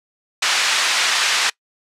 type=band-pass noise; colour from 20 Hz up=pink; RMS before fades=-18 dBFS; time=0.42-1.5 s; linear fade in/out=5 ms; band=1500 to 6400 Hz; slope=12 dB/octave; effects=noise-tail reverb RT60 0.1 s tail -24 dB re dry + low-pass 10000 Hz 12 dB/octave